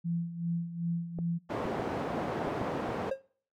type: tone with tremolo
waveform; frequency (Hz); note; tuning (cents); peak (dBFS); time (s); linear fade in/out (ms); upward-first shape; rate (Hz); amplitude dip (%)
sine; 169.6; E3; +50; -28; 0.04-1.39; 20; sine; 2.6; 70
type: clicks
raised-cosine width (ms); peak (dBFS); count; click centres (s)
2; -25; 6; 1.188 / 1.655 / 1.797 / 2.473 / 2.615 / 2.891
type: band-pass noise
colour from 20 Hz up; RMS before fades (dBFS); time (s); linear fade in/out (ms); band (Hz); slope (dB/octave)
white; -34; 1.49-3.11; 20; 120 to 680; 12
type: tone with exponential decay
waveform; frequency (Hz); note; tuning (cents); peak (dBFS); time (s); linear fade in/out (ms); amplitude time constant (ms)
triangle; 537; C5; +45; -23; 3.11-3.22; 5; 23
effects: noise-tail reverb RT60 0.5 s tail -23 dB re dry